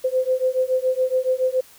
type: beating tone pair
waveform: sine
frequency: 511 / 518.1 Hz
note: C5 / C5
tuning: -41 / -17 cents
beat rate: 7.1 Hz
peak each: -21 dBFS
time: 0.04-1.61 s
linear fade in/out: 10 ms
effects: white hiss -49 dBFS RMS until 1.78 s